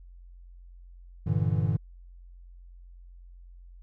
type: chord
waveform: triangle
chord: E half-diminished seventh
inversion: first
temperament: equal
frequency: 98 / 116.54 / 146.83 / 164.81 Hz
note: G2 / Bb2 / D3 / E3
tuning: 0 / 0 / 0 / 0 cents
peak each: -26 / -27 / -27 / -28 dBFS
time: 1.26-1.77 s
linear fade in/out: 10 ms
effects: added 44 Hz sine -46 dBFS peak until 3.82 s